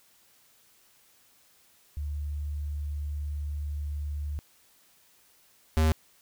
sine / square tone pair in turn, 73.42 / 78.85 Hz, D2 / D#2, 0 / +24 cents, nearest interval minor second, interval 124 cents, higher second, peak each -30 / -21 dBFS, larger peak second, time 1.97-4.39 / 5.77-5.92 s, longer first, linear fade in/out 0 ms, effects white hiss -62 dBFS RMS until 6.21 s

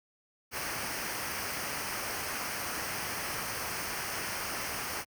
pink noise with comb filter, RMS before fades -36 dBFS, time 0.51-5.05 s, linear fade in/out 50 ms, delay 0.27 ms, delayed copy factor -0.65, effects high-pass 60 Hz 12 dB/octave

